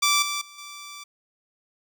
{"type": "tone with level steps", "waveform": "10% pulse", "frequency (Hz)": 1167, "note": "D6", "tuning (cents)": -11, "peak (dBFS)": [-10, -18, -36, -30], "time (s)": [0.02, 1.04], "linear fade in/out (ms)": 10, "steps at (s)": [0.22, 0.41, 0.58], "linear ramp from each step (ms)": 5, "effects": []}